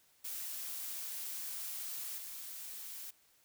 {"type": "noise with level steps", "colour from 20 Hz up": "blue", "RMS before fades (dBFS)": [-42, -46], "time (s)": [0.24, 3.11], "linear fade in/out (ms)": 10, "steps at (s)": 2.18, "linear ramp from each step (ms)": 2, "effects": ["white hiss -69 dBFS RMS until 3.44 s"]}